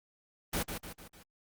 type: noise with echo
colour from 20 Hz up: pink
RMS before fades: -32 dBFS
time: 0.53-0.63 s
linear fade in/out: 5 ms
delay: 150 ms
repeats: 4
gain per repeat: -6 dB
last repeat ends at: 1.23 s
effects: Opus 24 kbps